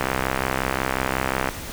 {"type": "click train", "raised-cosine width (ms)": 0.5, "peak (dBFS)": -6, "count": 98, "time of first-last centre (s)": [0.01, 1.489], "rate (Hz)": 65.6, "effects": ["pink hiss -34 dBFS RMS until 1.72 s"]}